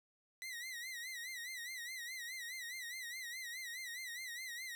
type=tone with vibrato; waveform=sawtooth; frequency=1975.5 Hz; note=B6; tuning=in tune; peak=-40 dBFS; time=0.42-4.75 s; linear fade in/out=0 ms; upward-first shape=sine; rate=4.8 Hz; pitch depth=110 cents each way; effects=none